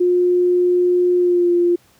sine tone with pitch glide, 357.1 to 348.9 Hz, F4 to F4, +39 to -2 cents, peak -12 dBFS, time 0-1.76 s, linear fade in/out 10 ms, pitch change -41 cents, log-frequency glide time 1.17-1.51 s, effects pink hiss -54 dBFS RMS until 1.99 s + high-pass 60 Hz 12 dB/octave

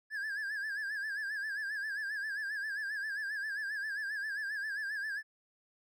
triangle tone with vibrato, 1670 Hz, G#6, 9 cents sharp, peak -33 dBFS, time 0.1-5.23 s, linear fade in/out 50 ms, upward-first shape sine, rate 7.5 Hz, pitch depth 98 cents each way, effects none

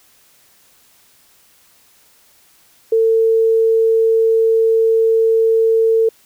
sine tone, 450 Hz, A4, 39 cents sharp, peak -10 dBFS, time 2.92-6.09 s, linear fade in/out 5 ms, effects white hiss -52 dBFS RMS until 6.25 s

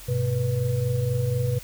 sine tone cluster, 102.4 / 126.5 / 489.8 Hz, G#2 / B2 / B4, -24 / +42 / -14 cents, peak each -28 / -23 / -29 dBFS, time 0.08-1.59 s, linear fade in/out 10 ms, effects added 45 Hz sine -44 dBFS peak until 1.63 s + white hiss -44 dBFS RMS until 1.63 s

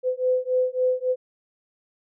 sine beating tone pair, 506 / 509.6 Hz, B4 / C5, +42 / -46 cents, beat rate 3.6 Hz, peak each -23 dBFS, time 0.03-1.16 s, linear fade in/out 50 ms, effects none

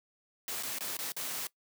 white noise with dropouts, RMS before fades -37 dBFS, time 0.48-1.47 s, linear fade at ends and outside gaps 1 ms, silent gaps 0.627-0.633 / 0.786-0.807 / 0.969-0.989 / 1.12-1.165 s, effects noise-tail reverb RT60 0.1 s tail -20 dB re dry + high-pass 150 Hz 12 dB/octave

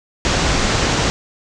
pink low-pass noise, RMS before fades -17 dBFS, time 0.25-1.1 s, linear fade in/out 0 ms, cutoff 7400 Hz, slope 48 dB/octave, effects none

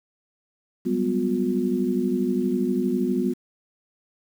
sine tone cluster, 189.1 / 201.5 / 248.7 / 358.6 Hz, F#3 / G3 / B3 / F4, +38 / +48 / +12 / +46 cents, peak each -29 / -27 / -24 / -26 dBFS, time 0.85-3.34 s, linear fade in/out 20 ms, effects 8-bit

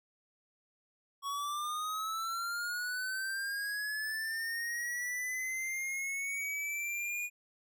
square linear sweep, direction up, 1108.7 to 2450 Hz, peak -35 dBFS, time 1.22-7.3 s, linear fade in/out 50 ms, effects none

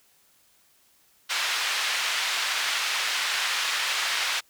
white band-pass noise, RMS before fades -27 dBFS, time 1.29-4.41 s, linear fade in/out 20 ms, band 1200 to 3600 Hz, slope 12 dB/octave, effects white hiss -62 dBFS RMS until 4.49 s

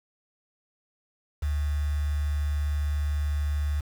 sine tone with quantisation, 73.42 Hz, D2, in tune, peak -24 dBFS, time 1.42-3.81 s, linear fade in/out 10 ms, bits 7, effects none

